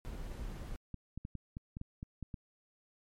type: noise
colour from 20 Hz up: brown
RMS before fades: -42 dBFS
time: 0.05-0.76 s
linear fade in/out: 0 ms
type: clicks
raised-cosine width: 5 ms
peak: -29 dBFS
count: 10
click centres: 0.943 / 1.176 / 1.251 / 1.353 / 1.569 / 1.769 / 1.814 / 2.029 / 2.227 / 2.342 s
effects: MP3 64 kbps